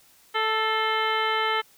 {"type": "harmonic tone with a mistuned harmonic", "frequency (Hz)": 440, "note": "A4", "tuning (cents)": 0, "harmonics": [1, 2, 3, 4, 5, 6, 7, 8, 9], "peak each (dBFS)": [-30, -28, -27, -31, -30, -42, -31, -42, -40], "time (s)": [0.34, 1.62], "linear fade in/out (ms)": 20, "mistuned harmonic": 5, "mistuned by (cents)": -50, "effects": ["white hiss -57 dBFS RMS until 1.77 s"]}